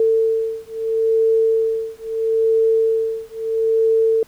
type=beating tone pair; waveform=sine; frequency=447.4 / 448.16 Hz; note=A4 / A4; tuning=+29 / +32 cents; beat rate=0.76 Hz; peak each=-18 dBFS; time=0-4.23 s; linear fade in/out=2 ms; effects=pink hiss -51 dBFS RMS until 4.27 s